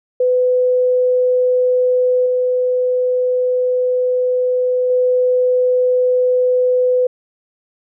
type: tone with level steps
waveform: sine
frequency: 502 Hz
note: B4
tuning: 28 cents sharp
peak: -11 / -13 / -11 dBFS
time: 0.2-7.07 s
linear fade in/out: 5 ms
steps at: 2.26 / 4.9 s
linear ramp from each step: 2 ms
effects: none

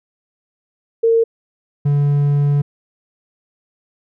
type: tone pair in turn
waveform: sine / triangle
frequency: 456.6 / 143.82 Hz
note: A#4 / D3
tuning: -36 / -36 cents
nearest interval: octave + minor sixth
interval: 2000 cents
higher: first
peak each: -10 dBFS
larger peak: neither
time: 1.03-1.24 / 1.85-2.62 s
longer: second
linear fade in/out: 10 ms
effects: none

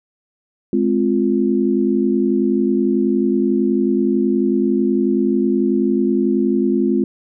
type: chord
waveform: sine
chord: F minor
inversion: first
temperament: equal with one note detuned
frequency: 210.7 / 261.6 / 349.2 Hz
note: Ab3 / C4 / F4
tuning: +25 / 0 / 0 cents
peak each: -18 dBFS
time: 0.73-7.04 s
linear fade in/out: 2 ms
effects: none

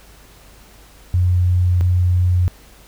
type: tone pair in turn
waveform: sine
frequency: 89.7 / 89.7 Hz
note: F2 / F2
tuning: +47 / +47 cents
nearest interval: unison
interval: 0 cents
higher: neither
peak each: -12 dBFS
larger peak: neither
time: 1.14-1.81 / 1.81-2.48 s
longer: neither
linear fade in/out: 0 ms
effects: added 50 Hz sine -46 dBFS peak until 2.87 s + pink hiss -47 dBFS RMS until 2.87 s

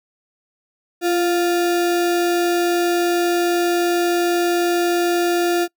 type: tone with sample-and-hold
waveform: sine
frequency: 346.3 Hz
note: F4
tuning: 15 cents flat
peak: -15 dBFS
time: 1.01-5.68 s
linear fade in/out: 50 ms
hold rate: 1050 Hz
effects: noise-tail reverb RT60 0.1 s tail -24 dB re dry

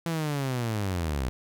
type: linear sweep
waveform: sawtooth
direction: down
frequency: 169.3 to 59.8 Hz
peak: -23 dBFS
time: 0.06-1.29 s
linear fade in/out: 0 ms
effects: none

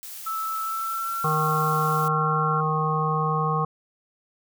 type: noise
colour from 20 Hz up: blue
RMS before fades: -38 dBFS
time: 0.03-2.08 s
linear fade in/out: 0 ms
type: tone with pitch glide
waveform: sine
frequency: 1312 to 1361.4 Hz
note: E6 to F6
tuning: -9 to -45 cents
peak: -26 dBFS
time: 0.26-2.61 s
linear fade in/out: 10 ms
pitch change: +64 cents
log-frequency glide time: 0.57-1.27 s
type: harmonic tone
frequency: 155.56 Hz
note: D#3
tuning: in tune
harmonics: 1 / 3 / 5 / 7 / 8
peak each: -25 / -30 / -30 / -25 / -32 dBFS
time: 1.24-3.65 s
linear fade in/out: 5 ms
effects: none

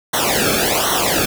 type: noise with flanger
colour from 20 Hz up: pink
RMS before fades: -17 dBFS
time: 0.13-1.26 s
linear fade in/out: 10 ms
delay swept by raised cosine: 0.41 to 1.05 ms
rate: 1.3 Hz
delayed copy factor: -0.95
effects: none

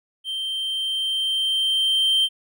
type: tone with level ramp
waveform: triangle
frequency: 3136 Hz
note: G7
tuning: in tune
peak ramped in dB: -24 to -14 dBFS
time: 0.24-2.29 s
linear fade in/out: 50 ms
effects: none

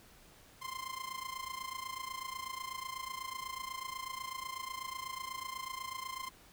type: tone with amplitude modulation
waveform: sawtooth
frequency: 1046.5 Hz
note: C6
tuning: in tune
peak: -33 dBFS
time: 0.61-6.3 s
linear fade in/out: 20 ms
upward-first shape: sine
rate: 28.1 Hz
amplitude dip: 80%
effects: pink hiss -60 dBFS RMS until 6.52 s

